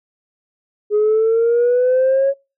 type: exponential sweep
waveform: sine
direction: up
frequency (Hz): 415.4 to 554.4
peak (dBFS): -10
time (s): 0.9-2.34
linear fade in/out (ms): 50
effects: noise-tail reverb RT60 0.3 s tail -25 dB re dry + tanh soft clip ceiling -9 dBFS